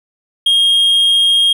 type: tone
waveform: triangle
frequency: 3243 Hz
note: G#7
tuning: 42 cents flat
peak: -7 dBFS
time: 0.46-1.53 s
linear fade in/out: 5 ms
effects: none